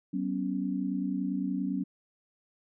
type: chord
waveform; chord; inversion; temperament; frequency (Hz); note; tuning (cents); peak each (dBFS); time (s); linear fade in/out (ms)
sine; F# suspended fourth; none; equal with one note detuned; 189.76 / 246.9 / 277.2; F#3 / B3 / C#4; +44 / 0 / 0; -32 / -35 / -32; 0.13-1.84; 10
effects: none